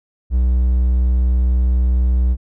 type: tone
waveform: triangle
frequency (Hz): 62.1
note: B1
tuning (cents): +10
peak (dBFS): -10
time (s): 0.3-2.37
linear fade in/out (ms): 50
effects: none